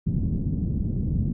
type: low-pass noise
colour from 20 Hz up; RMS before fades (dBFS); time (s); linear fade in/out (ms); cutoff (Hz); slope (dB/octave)
white; -25; 0.06-1.33; 10; 210; 24
effects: none